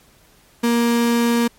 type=tone; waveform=35% pulse; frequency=235.3 Hz; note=A#3; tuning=16 cents sharp; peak=-13 dBFS; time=0.63-1.48 s; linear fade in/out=10 ms; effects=pink hiss -53 dBFS RMS until 1.58 s + MP3 64 kbps